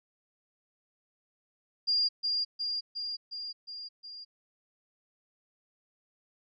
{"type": "tone with echo", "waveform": "sine", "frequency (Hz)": 4807, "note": "D8", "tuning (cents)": 39, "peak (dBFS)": -24, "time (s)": [1.87, 2.09], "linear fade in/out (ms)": 20, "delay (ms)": 360, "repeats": 6, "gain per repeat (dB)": -3, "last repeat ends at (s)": 4.25, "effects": []}